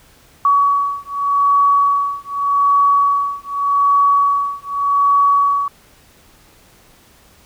sine beating tone pair, 1130 / 1130.84 Hz, C#6 / C#6, +33 / +34 cents, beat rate 0.84 Hz, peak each -15 dBFS, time 0.45-5.68 s, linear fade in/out 2 ms, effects pink hiss -49 dBFS RMS until 7.45 s

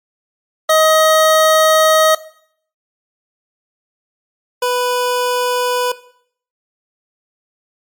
25% pulse tone pair in turn, 630 / 494.7 Hz, D#5 / B4, +21 / +3 cents, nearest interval major third, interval 418 cents, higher first, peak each -5 / -10 dBFS, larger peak first, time 0.69-2.15 / 4.62-5.92 s, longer first, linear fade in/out 5 ms, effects noise-tail reverb RT60 0.6 s tail -17 dB re dry + MP3 96 kbps

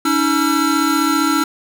square tone cluster, 284.9 / 320 / 1351 Hz, C#4 / D#4 / E6, +48 / +49 / +42 cents, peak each -19 dBFS, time 0.05-1.44 s, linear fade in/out 5 ms, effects none

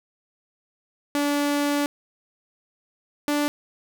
sawtooth tone pair in turn, 288.7 / 292.7 Hz, D4 / D4, -30 / -6 cents, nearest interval unison, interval 24 cents, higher second, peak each -17 dBFS, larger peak neither, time 1.15-1.86 / 3.28-3.48 s, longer first, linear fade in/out 0 ms, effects none

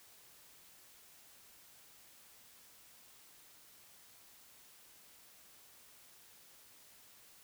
silence, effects white hiss -61 dBFS RMS until 7.43 s

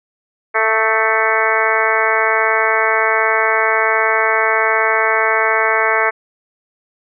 harmonic tone with a mistuned harmonic, 221.3 Hz, A3, 10 cents sharp, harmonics 2 / 3 / 4 / 5 / 6 / 7 / 8 / 9 / 10, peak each -21 / -21 / -21 / -21 / -21 / -21 / -21 / -21 / -21 dBFS, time 0.54-6.11 s, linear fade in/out 20 ms, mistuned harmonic 6, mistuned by -26 cents, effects none

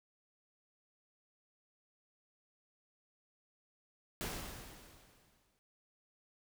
pink noise with exponential decay, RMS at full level -39 dBFS, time 4.21-5.59 s, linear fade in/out 0 ms, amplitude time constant 300 ms, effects none

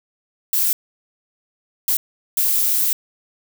violet noise bursts at uneven times, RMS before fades -18 dBFS, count 3, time 0.53-0.73 / 1.88-1.97 / 2.37-2.93 s, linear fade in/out 2 ms, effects none

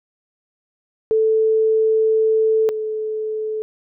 sine tone pair in turn, 440 / 433.7 Hz, A4 / A4, 0 / -25 cents, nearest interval unison, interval 25 cents, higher first, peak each -13 / -21 dBFS, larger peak first, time 1.11-2.69 / 2.69-3.62 s, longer first, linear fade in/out 0 ms, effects none

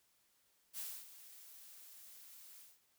blue noise with ADSR envelope, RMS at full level -43 dBFS, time 0.73-2.8 s, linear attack 56 ms, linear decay 270 ms, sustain -14 dB, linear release 200 ms, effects white hiss -75 dBFS RMS until 2.98 s

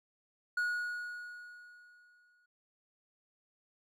triangle tone with exponential decay, 1452 Hz, F#6, 33 cents flat, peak -27 dBFS, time 0.57-2.46 s, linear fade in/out 5 ms, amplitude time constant 410 ms, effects none

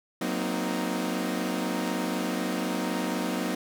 sawtooth chord, C half-diminished seventh, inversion second, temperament equal with one note detuned, 185 / 233.1 / 257.1 / 311.1 Hz, Gb3 / Bb3 / C4 / Eb4, 0 / 0 / -30 / 0 cents, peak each -29 dBFS, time 0.21-3.55 s, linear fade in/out 5 ms, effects none

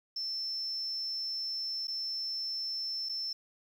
sine tone with dropouts, 5330 Hz, E8, 18 cents sharp, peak -33 dBFS, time 0.16-3.33 s, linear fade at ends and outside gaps 5 ms, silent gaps 1.872-1.88 / 3.089-3.093 s, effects 10-bit

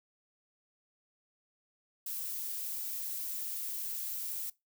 violet noise, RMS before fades -38 dBFS, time 2.06-4.5 s, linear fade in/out 5 ms, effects noise-tail reverb RT60 0.2 s tail -21 dB re dry

